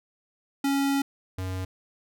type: tone pair in turn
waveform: square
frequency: 277.2 / 93.15 Hz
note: C#4 / F#2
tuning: 0 / +12 cents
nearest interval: octave + perfect fifth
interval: 1888 cents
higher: first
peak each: -23 / -30 dBFS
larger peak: first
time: 0.64-1.02 / 1.38-1.65 s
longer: first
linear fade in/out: 5 ms
effects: none